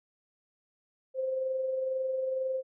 sine tone with amplitude modulation, 523.3 Hz, C5, in tune, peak -27 dBFS, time 1.14-2.63 s, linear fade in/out 50 ms, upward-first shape sine, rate 22.1 Hz, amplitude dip 35%, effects none

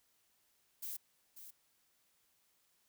violet noise with echo, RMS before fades -43 dBFS, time 0.82-0.97 s, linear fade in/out 10 ms, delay 540 ms, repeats 1, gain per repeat -10 dB, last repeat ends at 1.51 s, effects white hiss -75 dBFS RMS until 2.88 s

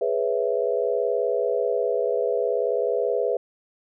sine chord, C# minor seventh, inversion second, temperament equal, 415.3 / 493.9 / 554.4 / 659.3 Hz, G#4 / B4 / C#5 / E5, 0 / 0 / 0 / 0 cents, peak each -26 / -24 / -29 / -28 dBFS, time 0.01-3.37 s, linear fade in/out 5 ms, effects none

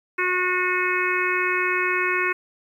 harmonic tone, 363.9 Hz, F#4, 29 cents flat, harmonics 1 / 3 / 4 / 5 / 6 / 7, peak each -27 / -27 / -27 / -27 / -27 / -27 dBFS, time 0.18-2.33 s, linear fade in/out 10 ms, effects 9-bit

